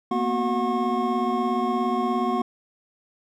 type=tone cluster; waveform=triangle; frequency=231 / 248 / 370.4 / 727 / 1084 Hz; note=A#3 / B3 / F#4 / F#5 / C#6; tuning=-16 / +7 / +2 / -31 / -39 cents; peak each=-26 dBFS; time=0.11-2.42 s; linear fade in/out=5 ms; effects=none